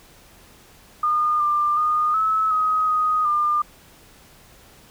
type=tone with pitch steps; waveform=sine; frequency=1218 / 1192 / 1225 / 1297 / 1261 / 1248 / 1201 Hz; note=D#6 / D6 / D#6 / E6 / D#6 / D#6 / D6; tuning=-37 / +25 / -27 / -28 / +23 / +5 / +38 cents; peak=-17 dBFS; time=1.03-3.62 s; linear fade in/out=5 ms; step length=370 ms; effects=pink hiss -50 dBFS RMS until 4.9 s